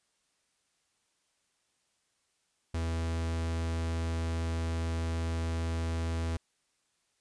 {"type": "tone", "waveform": "45% pulse", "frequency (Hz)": 82.41, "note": "E2", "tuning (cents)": 0, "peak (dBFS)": -30, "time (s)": [2.74, 6.37], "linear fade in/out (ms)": 5, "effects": ["white hiss -75 dBFS RMS until 7.2 s", "resampled to 22050 Hz"]}